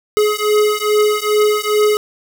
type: beating tone pair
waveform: square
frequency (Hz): 420.8 / 423.2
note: G#4 / G#4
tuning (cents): +23 / +33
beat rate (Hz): 2.4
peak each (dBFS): -16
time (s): 0.17-1.97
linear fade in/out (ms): 0
effects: none